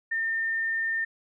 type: tone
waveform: sine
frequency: 1810 Hz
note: A6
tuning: 48 cents sharp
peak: -25 dBFS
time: 0.11-1.05 s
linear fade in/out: 10 ms
effects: none